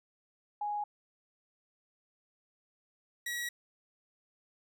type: tone pair in turn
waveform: sine / sawtooth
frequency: 830 / 1917.9 Hz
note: G#5 / A#6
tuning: -1 / +49 cents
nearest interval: octave + minor third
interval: 1450 cents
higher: second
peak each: -32 / -31 dBFS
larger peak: second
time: 0.61-0.84 / 3.26-3.49 s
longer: neither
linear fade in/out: 5 ms
effects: none